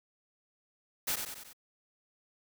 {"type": "noise with echo", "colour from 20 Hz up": "white", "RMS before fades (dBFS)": -32, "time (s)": [1.07, 1.16], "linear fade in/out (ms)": 10, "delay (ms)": 93, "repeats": 4, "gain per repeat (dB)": -5, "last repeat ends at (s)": 1.532, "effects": []}